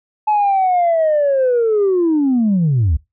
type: linear sweep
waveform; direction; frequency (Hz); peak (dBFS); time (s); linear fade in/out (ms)
sine; down; 860 to 66.6; -10; 0.27-2.97; 10
effects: noise-tail reverb RT60 0.2 s tail -22 dB re dry + tanh soft clip ceiling -9 dBFS